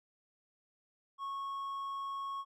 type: tone with hard clipping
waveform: sine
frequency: 1100 Hz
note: C#6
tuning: 14 cents flat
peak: -38 dBFS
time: 1.18-2.45 s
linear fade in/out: 50 ms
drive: 3 dB
effects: none